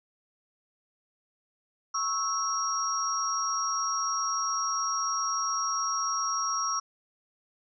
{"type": "tone cluster", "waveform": "sine", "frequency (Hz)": [1106, 1313, 5630], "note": ["C#6", "E6", "F8"], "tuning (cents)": [-4, -7, 13], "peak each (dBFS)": -31, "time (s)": [1.94, 6.8], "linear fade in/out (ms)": 10, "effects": []}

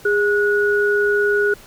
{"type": "tone pair together", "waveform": "sine", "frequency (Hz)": [409.7, 1460], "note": ["G#4", "F#6"], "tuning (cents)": [-24, -24], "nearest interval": "octave + minor seventh", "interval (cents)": 2200, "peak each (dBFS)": [-16, -18], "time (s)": [0.05, 1.54], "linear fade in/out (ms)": 5, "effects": ["pink hiss -44 dBFS RMS until 1.66 s"]}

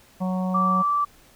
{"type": "harmonic tone", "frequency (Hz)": 185, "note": "F#3", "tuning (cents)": 0, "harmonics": [1, 3, 4, 5, 6], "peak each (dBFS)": [-23, -33, -35, -37, -39], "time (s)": [0.2, 0.83], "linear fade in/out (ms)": 20}
{"type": "tone", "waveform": "sine", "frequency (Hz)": 1164, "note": "D6", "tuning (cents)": -16, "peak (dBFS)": -19, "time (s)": [0.54, 1.05], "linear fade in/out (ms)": 10}
{"effects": ["pink hiss -54 dBFS RMS until 1.35 s"]}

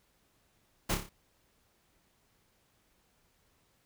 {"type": "noise with echo", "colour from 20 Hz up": "pink", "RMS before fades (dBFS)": -31, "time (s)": [0.89, 0.95], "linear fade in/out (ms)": 10, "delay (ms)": 29, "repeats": 5, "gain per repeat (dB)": -5, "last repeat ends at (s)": 1.095, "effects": ["pink hiss -71 dBFS RMS until 3.85 s"]}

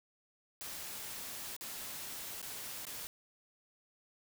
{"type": "noise with dropouts", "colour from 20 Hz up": "white", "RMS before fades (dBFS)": -44, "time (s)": [0.61, 3.07], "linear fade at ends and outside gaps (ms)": 0, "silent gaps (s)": [[1.565, 1.61], [2.416, 2.427], [2.852, 2.868]], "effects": []}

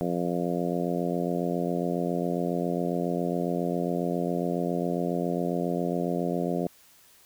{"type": "harmonic tone", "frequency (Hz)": 87.31, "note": "F2", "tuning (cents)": 0, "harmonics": [2, 3, 4, 5, 6, 7, 8], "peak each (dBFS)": [-30, -32, -33, -34, -35, -35, -36], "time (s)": [0.01, 6.67], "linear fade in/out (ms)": 0, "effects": ["white hiss -57 dBFS RMS until 7.25 s"]}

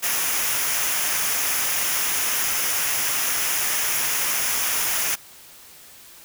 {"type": "noise with comb filter", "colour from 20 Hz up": "white", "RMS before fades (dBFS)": -23, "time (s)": [0.02, 5.16], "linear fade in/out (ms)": 20, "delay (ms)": 0.24, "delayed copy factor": -0.55, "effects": ["white hiss -46 dBFS RMS until 6.24 s"]}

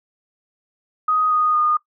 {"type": "tone with pitch steps", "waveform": "sine", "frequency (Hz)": [1251, 1237.3, 1223.8], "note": ["D#6", "D#6", "D#6"], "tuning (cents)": [9, -10, -29], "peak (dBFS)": -15, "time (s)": [1.08, 1.77], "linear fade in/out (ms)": 5, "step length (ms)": 230, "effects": ["noise-tail reverb RT60 0.1 s tail -19 dB re dry"]}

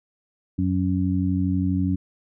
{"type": "harmonic tone", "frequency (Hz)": 92.3, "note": "F#2", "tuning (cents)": -4, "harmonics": [1, 2, 3], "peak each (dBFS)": [-24, -24, -24], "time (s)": [0.58, 1.96], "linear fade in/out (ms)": 10, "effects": []}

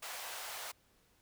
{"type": "high-pass noise", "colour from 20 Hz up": "pink", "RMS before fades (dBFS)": -44, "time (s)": [0.02, 0.72], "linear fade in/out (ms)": 10, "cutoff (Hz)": 620, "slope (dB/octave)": 24, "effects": ["pink hiss -70 dBFS RMS until 1.21 s"]}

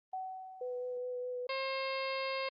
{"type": "tone with exponential decay", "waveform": "sine", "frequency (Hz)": 753, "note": "F#5", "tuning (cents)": 30, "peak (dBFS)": -35, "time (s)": [0.13, 1.47], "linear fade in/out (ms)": 5, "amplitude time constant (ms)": 290}
{"type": "tone with vibrato", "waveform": "sine", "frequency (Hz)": 497, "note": "B4", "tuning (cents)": 11, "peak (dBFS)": -36, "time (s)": [0.61, 1.47], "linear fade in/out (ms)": 5, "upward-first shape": "sine", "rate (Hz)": 4.8, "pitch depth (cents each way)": 11}
{"type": "harmonic tone", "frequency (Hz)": 534, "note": "C5", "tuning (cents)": 35, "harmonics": [1, 2, 3, 4, 5, 6, 7, 8, 9], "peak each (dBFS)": [-37, -40, -50, -42, -44, -50, -50, -48, -48], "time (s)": [1.49, 2.49], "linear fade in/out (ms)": 5}
{"effects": ["Opus 32 kbps"]}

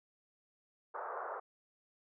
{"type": "band-pass noise", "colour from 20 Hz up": "white", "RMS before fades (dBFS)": -42, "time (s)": [0.94, 1.4], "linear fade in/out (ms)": 10, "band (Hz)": [430, 1400], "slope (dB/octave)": 48, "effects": []}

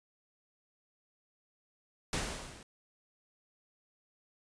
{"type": "noise with level ramp", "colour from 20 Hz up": "pink", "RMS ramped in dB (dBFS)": [-32, -54], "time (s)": [2.13, 2.63], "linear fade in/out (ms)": 2, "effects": ["resampled to 22050 Hz"]}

